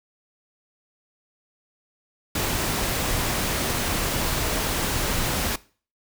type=noise; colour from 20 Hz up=pink; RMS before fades=-25 dBFS; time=2.35-5.56 s; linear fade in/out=5 ms; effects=noise-tail reverb RT60 0.4 s tail -20 dB re dry